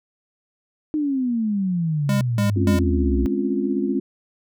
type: exponential sweep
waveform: sine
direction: down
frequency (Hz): 311.1 to 61.74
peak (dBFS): -19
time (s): 0.94-3.26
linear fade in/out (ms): 0
type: tone bursts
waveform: square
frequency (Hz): 202.5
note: G#3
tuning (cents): -43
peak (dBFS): -20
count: 3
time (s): 2.09-2.79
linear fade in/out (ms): 2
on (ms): 120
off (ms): 170
type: chord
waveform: sine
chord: Db major seventh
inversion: second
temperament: equal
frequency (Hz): 207.7 / 261.6 / 277.2 / 349.2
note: Ab3 / C4 / Db4 / F4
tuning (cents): 0 / 0 / 0 / 0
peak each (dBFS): -25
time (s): 2.56-4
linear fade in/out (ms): 5
effects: none